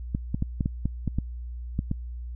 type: clicks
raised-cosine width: 5 ms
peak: -13 dBFS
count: 10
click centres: 0.149 / 0.345 / 0.424 / 0.608 / 0.659 / 0.856 / 1.077 / 1.186 / 1.791 / 1.914 s
effects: added 60 Hz sine -33 dBFS peak until 2.35 s